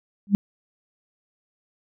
sine tone with exponential growth, 201.2 Hz, G3, 45 cents sharp, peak -9 dBFS, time 0.27-0.35 s, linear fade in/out 0 ms, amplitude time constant 16 ms, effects none

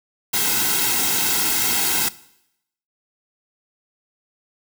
white noise with comb filter, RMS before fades -20 dBFS, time 0.33-2.09 s, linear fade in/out 10 ms, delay 1.7 ms, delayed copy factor -1, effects noise-tail reverb RT60 0.8 s tail -19 dB re dry

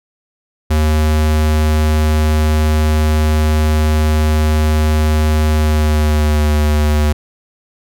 square tone with pitch glide, 77.1 to 75.08 Hz, D#2 to D2, -15 to +39 cents, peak -11 dBFS, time 0.7-7.13 s, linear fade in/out 10 ms, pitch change -46 cents, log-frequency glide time 5.52-6.53 s, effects none

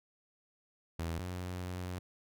sawtooth tone pair in turn, 82.8 / 90.43 Hz, E2 / F#2, +8 / -39 cents, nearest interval major second, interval 153 cents, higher second, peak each -31 / -34 dBFS, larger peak first, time 0.99-1.19 / 1.19-1.99 s, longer second, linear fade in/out 5 ms, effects none

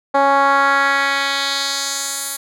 10% pulse tone with band-pass filter sweep, 277.3 Hz, C#4, 1 cent sharp, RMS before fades -17 dBFS, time 0.14-2.37 s, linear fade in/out 10 ms, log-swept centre 720 to 11000 Hz, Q 1.5, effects none

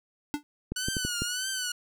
square tone with exponential decay, 293.9 Hz, D4, 1 cent sharp, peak -24 dBFS, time 0.34-0.43 s, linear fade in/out 0 ms, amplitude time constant 19 ms
clicks, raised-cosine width 3 ms, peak -18 dBFS, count 5, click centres 0.72 / 0.885 / 0.968 / 1.05 / 1.22 s
10% pulse tone with vibrato, 1480 Hz, F#6, in tune, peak -21 dBFS, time 0.76-1.72 s, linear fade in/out 5 ms, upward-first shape triangle, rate 1.7 Hz, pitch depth 100 cents each way
effects none

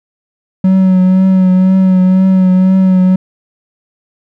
triangle tone with vibrato, 186.9 Hz, F#3, 18 cents sharp, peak -3 dBFS, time 0.64-3.16 s, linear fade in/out 5 ms, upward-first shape triangle, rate 2 Hz, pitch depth 31 cents each way, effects none

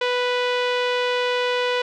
sawtooth tone with low-pass filter, 493.9 Hz, B4, in tune, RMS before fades -22 dBFS, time 0.01-1.82 s, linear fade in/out 5 ms, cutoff 3300 Hz, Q 1.9, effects none

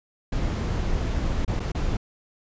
brown noise with dropouts, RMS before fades -25 dBFS, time 0.32-1.97 s, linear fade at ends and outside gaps 5 ms, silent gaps 1.449-1.478 / 1.596-1.601 / 1.719-1.748 s, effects resampled to 16000 Hz

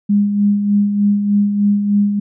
sine tone with tremolo, 204.1 Hz, G#3, 30 cents flat, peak -9 dBFS, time 0.09-2.2 s, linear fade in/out 10 ms, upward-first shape sine, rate 3.3 Hz, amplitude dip 50%, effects none

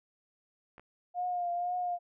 clicks, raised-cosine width 0.5 ms, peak -36 dBFS, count 2, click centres 0.781 / 0.796 s
sine tone with vibrato, 709 Hz, F5, 26 cents sharp, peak -30 dBFS, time 1.14-1.99 s, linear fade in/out 50 ms, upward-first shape triangle, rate 2 Hz, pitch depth 38 cents each way
effects none

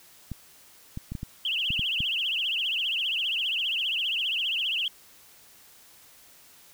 clicks, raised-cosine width 5 ms, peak -21 dBFS, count 8, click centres 0.317 / 0.974 / 1.12 / 1.152 / 1.231 / 1.705 / 1.794 / 2.005 s
sine tone with vibrato, 2960 Hz, F#7, in tune, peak -25 dBFS, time 1.45-4.88 s, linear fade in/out 2 ms, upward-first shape triangle, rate 15 Hz, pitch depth 230 cents each way
effects white hiss -54 dBFS RMS until 6.73 s

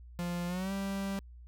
45% pulse tone with pitch glide, 174.61 to 195.99 Hz, F3 to G3, 0 to 0 cents, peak -33 dBFS, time 0.19-1.19 s, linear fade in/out 0 ms, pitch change +200 cents, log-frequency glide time 0.47-0.72 s, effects added 60 Hz sine -48 dBFS peak until 1.47 s

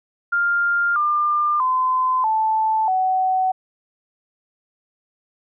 sine tone with pitch steps, 1400 / 1197.8 / 1024.9 / 876.9 / 750.2 Hz, F6 / D6 / C6 / A5 / F#5, +4 / +34 / -36 / -6 / +24 cents, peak -16 dBFS, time 0.32-3.52 s, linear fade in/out 10 ms, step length 640 ms, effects none

